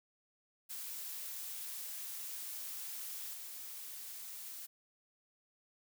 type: noise with level steps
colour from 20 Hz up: blue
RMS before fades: -44 / -47 dBFS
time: 0.69-4.67 s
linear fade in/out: 20 ms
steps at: 3.33 s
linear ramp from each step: 5 ms
effects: none